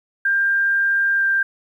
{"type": "tone with pitch glide", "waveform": "sine", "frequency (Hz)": [1594, 1583.9], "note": ["G6", "G6"], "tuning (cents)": [28, 17], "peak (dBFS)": -15, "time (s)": [0.25, 1.43], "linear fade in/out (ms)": 5, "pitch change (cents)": -11, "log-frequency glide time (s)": [1.16, 1.23], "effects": ["9-bit"]}